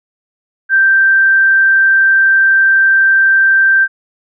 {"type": "tone", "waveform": "sine", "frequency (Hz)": 1568, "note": "G6", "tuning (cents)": 0, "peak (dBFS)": -6, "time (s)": [0.69, 3.88], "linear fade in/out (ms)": 50, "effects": []}